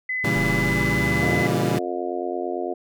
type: tone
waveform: sine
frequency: 2018 Hz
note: B6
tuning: 37 cents sharp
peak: -23 dBFS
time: 0.09-1.47 s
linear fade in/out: 5 ms
type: chord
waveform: 25% pulse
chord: A# diminished seventh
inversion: none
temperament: equal with one note detuned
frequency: 115.67 / 138.59 / 164.81 / 196 Hz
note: A#2 / C#3 / E3 / G3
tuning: -13 / 0 / 0 / 0 cents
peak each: -23 dBFS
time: 0.24-1.79 s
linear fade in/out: 5 ms
type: linear sweep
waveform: sine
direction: up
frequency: 30.87 to 82.41 Hz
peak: -31 dBFS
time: 0.36-1.42 s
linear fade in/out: 0 ms
type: harmonic tone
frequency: 89 Hz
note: F2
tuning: 33 cents sharp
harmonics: 3 / 4 / 5 / 6 / 7 / 8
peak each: -34 / -28 / -32 / -38 / -32 / -31 dBFS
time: 1.22-2.74 s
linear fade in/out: 10 ms
effects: none